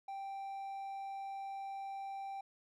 triangle tone, 784 Hz, G5, in tune, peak -39 dBFS, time 0.08-2.41 s, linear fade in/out 5 ms, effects none

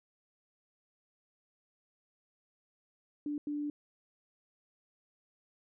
sine tone bursts at uneven times, 293.7 Hz, D4, in tune, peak -33 dBFS, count 2, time 3.26-3.38 / 3.47-3.7 s, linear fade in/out 2 ms, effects none

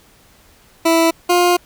20% pulse tone pair in turn, 329.6 / 353.6 Hz, E4 / F4, 0 / +22 cents, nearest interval minor second, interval 122 cents, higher second, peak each -6 dBFS, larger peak neither, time 0.85-1.11 / 1.29-1.57 s, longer second, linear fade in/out 10 ms, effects pink hiss -50 dBFS RMS until 1.65 s

